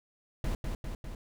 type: noise with echo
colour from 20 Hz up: brown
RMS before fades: -31 dBFS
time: 0.44-0.55 s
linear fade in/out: 2 ms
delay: 200 ms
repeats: 3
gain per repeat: -3 dB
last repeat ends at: 1.15 s
effects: none